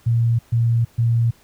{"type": "tone bursts", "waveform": "sine", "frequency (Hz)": 116.54, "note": "A#2", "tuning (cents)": 0, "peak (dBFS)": -14, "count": 3, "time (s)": [0.06, 1.31], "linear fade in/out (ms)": 10, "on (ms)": 330, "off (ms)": 130, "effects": ["pink hiss -54 dBFS RMS until 1.43 s"]}